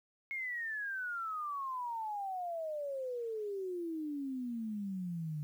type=exponential sweep; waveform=sine; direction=down; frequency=2180 to 146.83 Hz; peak=-36 dBFS; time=0.31-5.43 s; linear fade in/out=0 ms; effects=11-bit